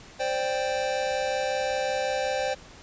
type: chord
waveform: square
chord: C suspended second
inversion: none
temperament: just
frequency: 523.3 / 588.7 / 784.9 Hz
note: C5 / D5 / G5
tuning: 0 / +4 / +2 cents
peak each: -29 / -32 / -31 dBFS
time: 0.19-2.55 s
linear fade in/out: 20 ms
effects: pink hiss -48 dBFS RMS until 2.82 s + resampled to 16000 Hz